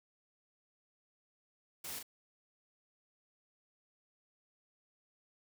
white noise with echo, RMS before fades -44 dBFS, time 1.84-1.99 s, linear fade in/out 5 ms, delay 39 ms, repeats 1, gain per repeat -4 dB, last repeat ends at 2.029 s, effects none

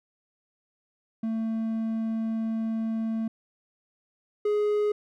triangle tone pair in turn, 223.6 / 417.7 Hz, A3 / G#4, +28 / +10 cents, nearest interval major seventh, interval 1082 cents, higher second, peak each -24 / -20 dBFS, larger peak second, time 1.23-3.28 / 4.45-4.92 s, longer first, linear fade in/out 5 ms, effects none

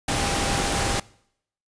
sine tone in noise, 797 Hz, G5, 28 cents sharp, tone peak -31 dBFS, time 0.08-1 s, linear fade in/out 5 ms, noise pink, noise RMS -24 dBFS, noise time 0.08-1 s, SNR -10 dB, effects noise-tail reverb RT60 0.7 s tail -23 dB re dry + resampled to 22050 Hz

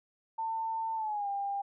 sine tone with pitch glide, 897 to 799.1 Hz, A5 to G5, +33 to +33 cents, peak -31 dBFS, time 0.38-1.62 s, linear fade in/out 10 ms, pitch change -200 cents, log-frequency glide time 0.95-1.28 s, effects none

